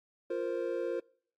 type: chord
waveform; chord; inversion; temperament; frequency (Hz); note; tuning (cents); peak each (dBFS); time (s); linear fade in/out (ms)
triangle; F suspended fourth; none; just; 349.2 / 465.6 / 523.8; F4 / Bb4 / C5; 0 / -2 / +2; -34; 0.3-1; 5
effects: noise-tail reverb RT60 0.6 s tail -26 dB re dry + AAC 48 kbps